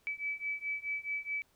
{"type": "beating tone pair", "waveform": "sine", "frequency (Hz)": [2296, 2300.7], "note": ["D7", "D7"], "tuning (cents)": [-40, -36], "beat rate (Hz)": 4.7, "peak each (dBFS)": [-38, -37], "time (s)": [0.07, 1.42], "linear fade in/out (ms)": 0, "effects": ["pink hiss -70 dBFS RMS until 1.55 s"]}